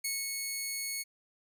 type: tone with ADSR envelope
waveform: 10% pulse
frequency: 2200 Hz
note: C#7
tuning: 14 cents flat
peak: -22 dBFS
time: 0.04-1.04 s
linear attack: 8 ms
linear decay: 210 ms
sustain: -3 dB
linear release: 28 ms
effects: none